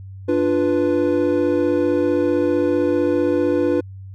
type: chord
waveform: triangle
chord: B diminished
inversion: first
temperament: equal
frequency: 293.7 / 349.2 / 493.9 Hz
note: D4 / F4 / B4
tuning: 0 / 0 / 0 cents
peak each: -18 dBFS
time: 0.28-3.81 s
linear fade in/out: 10 ms
effects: added 96 Hz sine -33 dBFS peak until 4.14 s